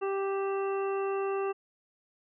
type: harmonic tone with a mistuned harmonic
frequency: 392 Hz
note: G4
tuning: in tune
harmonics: 1 / 2 / 3 / 4 / 5 / 7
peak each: -29 / -38 / -38 / -48 / -52 / -45 dBFS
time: 0.01-1.53 s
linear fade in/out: 20 ms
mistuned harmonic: 7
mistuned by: -26 cents
effects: none